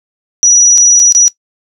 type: tone with dropouts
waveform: sine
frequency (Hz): 5840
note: F#8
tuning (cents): -24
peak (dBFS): -3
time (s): 0.43-1.28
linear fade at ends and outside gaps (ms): 0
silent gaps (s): 0.777-0.781 / 0.994-0.999 / 1.123-1.149
effects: noise-tail reverb RT60 0.1 s tail -18 dB re dry